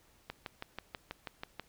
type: click train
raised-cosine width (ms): 0.3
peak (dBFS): -23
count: 9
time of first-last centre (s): 0.3-1.597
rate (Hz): 6.17
effects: pink hiss -66 dBFS RMS until 1.68 s